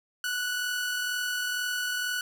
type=tone pair together; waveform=sawtooth; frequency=1437.9 / 1480 Hz; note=F#6 / F#6; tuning=-50 / 0 cents; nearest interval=unison; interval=50 cents; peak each=-36 / -25 dBFS; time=0.24-2.21 s; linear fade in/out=2 ms; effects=none